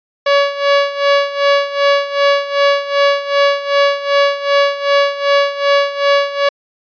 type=tone with tremolo; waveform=sawtooth; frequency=565 Hz; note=C#5; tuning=33 cents sharp; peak=-4 dBFS; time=0.26-6.49 s; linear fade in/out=5 ms; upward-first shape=sine; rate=2.6 Hz; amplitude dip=80%; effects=resampled to 11025 Hz